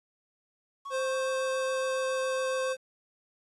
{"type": "tone with vibrato", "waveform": "triangle", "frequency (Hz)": 1096, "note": "C#6", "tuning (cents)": -20, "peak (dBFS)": -35, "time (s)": [0.85, 2.73], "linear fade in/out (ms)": 10, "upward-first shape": "triangle", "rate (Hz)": 7.2, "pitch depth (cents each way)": 43}
{"type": "tone with pitch glide", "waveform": "square", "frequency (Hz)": [523.3, 520.3], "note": ["C5", "C5"], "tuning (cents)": [0, -10], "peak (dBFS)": -29, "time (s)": [0.9, 2.77], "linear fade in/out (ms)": 50, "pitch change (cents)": -10, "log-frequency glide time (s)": [1.23, 2.6]}
{"effects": ["resampled to 24000 Hz", "10-bit"]}